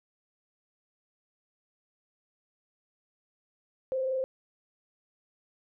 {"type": "tone with frequency modulation", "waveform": "sine", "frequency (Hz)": 523.3, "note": "C5", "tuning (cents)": 0, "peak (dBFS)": -27, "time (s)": [3.92, 4.24], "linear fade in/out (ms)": 0, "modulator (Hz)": 25.3, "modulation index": 0.36, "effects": []}